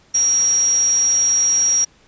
sine tone in noise, 5670 Hz, F8, 25 cents sharp, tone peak -13 dBFS, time 0.14-1.85 s, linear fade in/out 10 ms, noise white, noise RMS -31 dBFS, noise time 0.14-1.85 s, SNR +15 dB, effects pink hiss -53 dBFS RMS until 2.07 s + resampled to 16000 Hz

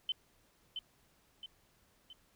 sine tone with echo, 3062 Hz, G7, 41 cents flat, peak -31 dBFS, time 0.09-0.12 s, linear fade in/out 2 ms, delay 670 ms, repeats 3, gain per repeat -6 dB, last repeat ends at 2.13 s, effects pink hiss -70 dBFS RMS until 2.35 s

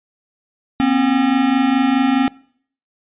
square tone pair together, 244 / 268.8 Hz, B3 / C4, -21 / +47 cents, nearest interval major second, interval 168 cents, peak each -19 / -15 dBFS, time 0.8-2.28 s, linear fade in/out 0 ms, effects noise-tail reverb RT60 0.6 s tail -24 dB re dry + resampled to 8000 Hz

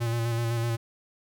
square tone with vibrato, 116.54 Hz, A#2, in tune, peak -26 dBFS, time 0-0.77 s, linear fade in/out 20 ms, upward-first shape square, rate 7.9 Hz, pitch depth 24 cents each way, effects none

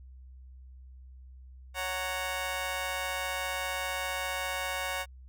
15% pulse chord, F# major, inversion second, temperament just, 555 / 740 / 925 Hz, C#5 / F#5 / A#5, +2 / 0 / -14 cents, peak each -30 / -30 / -32 dBFS, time 1.74-5.06 s, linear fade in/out 50 ms, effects added 64 Hz sine -47 dBFS peak until 5.28 s

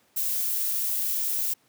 violet noise, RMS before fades -27 dBFS, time 0.16-1.54 s, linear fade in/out 10 ms, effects pink hiss -64 dBFS RMS until 1.68 s + high-pass 150 Hz 12 dB/octave

